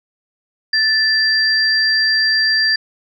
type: tone pair together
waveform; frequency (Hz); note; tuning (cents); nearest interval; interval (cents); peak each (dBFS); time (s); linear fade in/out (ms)
sine; 1760 / 4727; A6 / D8; 0 / +10; octave + perfect fourth; 1710; -15; 0.73-2.76; 5
effects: none